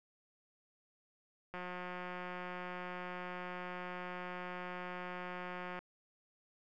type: click train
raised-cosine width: 0.5 ms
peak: -29 dBFS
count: 766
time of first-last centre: 1.54-5.79 s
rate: 180 Hz
effects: none